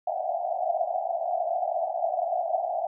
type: band-pass noise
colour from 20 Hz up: white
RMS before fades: -28 dBFS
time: 0.07-2.87 s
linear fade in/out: 5 ms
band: 640 to 750 Hz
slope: 96 dB/octave
effects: none